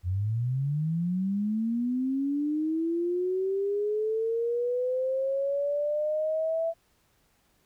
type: linear sweep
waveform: sine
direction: up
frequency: 85.9 to 666 Hz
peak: -25 dBFS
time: 0.03-6.74 s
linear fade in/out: 50 ms
effects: pink hiss -68 dBFS RMS until 7.65 s